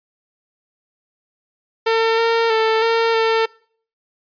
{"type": "tone with pitch steps", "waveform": "sawtooth", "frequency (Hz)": [451.5, 458.3, 443.7, 456.6, 449.5], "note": ["A4", "A#4", "A4", "A#4", "A4"], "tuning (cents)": [45, -29, 14, -36, 37], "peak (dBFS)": -10, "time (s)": [1.86, 3.46], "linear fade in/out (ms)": 10, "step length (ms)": 320, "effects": ["noise-tail reverb RT60 0.5 s tail -23 dB re dry", "resampled to 11025 Hz"]}